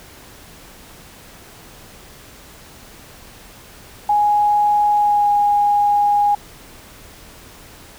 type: tone with pitch glide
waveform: sine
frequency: 830.6 to 822 Hz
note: G#5 to G#5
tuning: 0 to -18 cents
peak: -12 dBFS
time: 4.09-6.35 s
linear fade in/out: 5 ms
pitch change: -18 cents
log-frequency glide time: 4.96-5.3 s
effects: pink hiss -42 dBFS RMS until 7.98 s